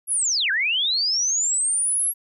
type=linear two-way sweep; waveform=sine; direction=down then up; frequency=11430 to 1500 to 11430 Hz; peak=-19 dBFS; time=0.07-2.14 s; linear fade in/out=50 ms; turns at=0.51 s; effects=none